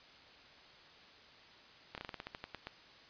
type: slowing click train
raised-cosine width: 0.3 ms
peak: -26 dBFS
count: 12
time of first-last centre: 1.95-2.671 s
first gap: 28 ms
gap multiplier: 1.16
effects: white hiss -58 dBFS RMS until 3.09 s + resampled to 11025 Hz